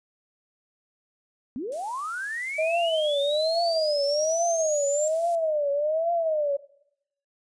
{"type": "linear sweep", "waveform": "sine", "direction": "up", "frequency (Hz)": [222.7, 7430], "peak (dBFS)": -29, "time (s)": [1.56, 5.08], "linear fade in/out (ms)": 0}
{"type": "noise", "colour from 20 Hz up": "violet", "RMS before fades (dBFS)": -41, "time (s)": [1.72, 5.35], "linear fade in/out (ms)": 0}
{"type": "tone with vibrato", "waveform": "sine", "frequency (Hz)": 622.3, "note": "D#5", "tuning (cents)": 0, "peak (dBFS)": -22, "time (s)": [2.58, 6.57], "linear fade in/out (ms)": 10, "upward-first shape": "triangle", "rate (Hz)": 1.2, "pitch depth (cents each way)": 190}
{"effects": ["noise-tail reverb RT60 0.7 s tail -17 dB re dry", "resampled to 22050 Hz"]}